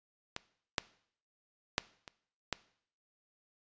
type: clicks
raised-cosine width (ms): 0.2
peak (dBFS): -19 / -11 / -10 / -28 / -14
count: 5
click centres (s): 0.364 / 0.782 / 1.781 / 2.078 / 2.527
effects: noise-tail reverb RT60 0.6 s tail -19 dB re dry + resampled to 16000 Hz